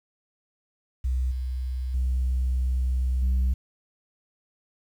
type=tone with level steps; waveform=sine; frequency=63.7 Hz; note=C2; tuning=46 cents flat; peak=-21 / -26 / -20 / -17 dBFS; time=1.04-3.54 s; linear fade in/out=10 ms; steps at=1.31 / 1.94 / 3.22 s; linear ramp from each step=5 ms; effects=tanh soft clip ceiling -19 dBFS + 9-bit